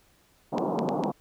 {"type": "band-pass noise", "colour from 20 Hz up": "pink", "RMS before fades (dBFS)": -28, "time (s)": [0.52, 1.12], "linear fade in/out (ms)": 10, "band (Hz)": [160, 1000], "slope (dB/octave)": 48}
{"type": "clicks", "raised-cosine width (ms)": 0.2, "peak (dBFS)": -18, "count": 4, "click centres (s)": [0.582, 0.79, 0.889, 1.037]}
{"effects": ["pink hiss -63 dBFS RMS until 1.2 s"]}